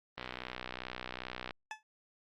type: click train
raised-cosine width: 0.3 ms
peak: -23 dBFS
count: 84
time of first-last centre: 0.18-1.508 s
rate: 62.5 Hz
type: tone with exponential decay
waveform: 20% pulse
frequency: 865 Hz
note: A5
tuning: 30 cents flat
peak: -31 dBFS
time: 1.71-1.83 s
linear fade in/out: 1 ms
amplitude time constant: 24 ms
effects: low-pass 6000 Hz 12 dB/octave + Opus 32 kbps